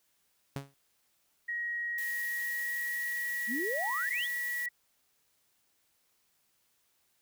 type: tone with exponential decay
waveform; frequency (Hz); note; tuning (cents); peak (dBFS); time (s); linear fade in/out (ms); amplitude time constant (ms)
sawtooth; 138.59; C#3; 0; -28; 0.56-0.74; 0; 38
type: tone with pitch glide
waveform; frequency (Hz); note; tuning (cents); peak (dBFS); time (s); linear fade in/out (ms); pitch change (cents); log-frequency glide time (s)
sine; 1894 to 1932.7; A#6 to B6; +27 to -38; -32; 1.48-4.69; 10; +35; 1.97-4.1
type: noise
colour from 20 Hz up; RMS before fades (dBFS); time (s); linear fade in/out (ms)
blue; -44; 1.98-4.66; 2
type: exponential sweep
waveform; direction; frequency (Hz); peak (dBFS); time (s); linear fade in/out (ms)
sine; up; 207.7 to 3664; -33; 3.47-4.28; 50
effects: white hiss -73 dBFS RMS until 7.21 s